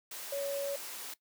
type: tone in noise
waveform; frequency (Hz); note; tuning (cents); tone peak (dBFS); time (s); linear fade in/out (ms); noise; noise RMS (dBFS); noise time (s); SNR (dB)
sine; 561; C#5; +21; -32; 0.32-0.76; 5; white; -43; 0.11-1.14; +8
effects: noise-tail reverb RT60 0.1 s tail -18 dB re dry + high-pass 300 Hz 12 dB/octave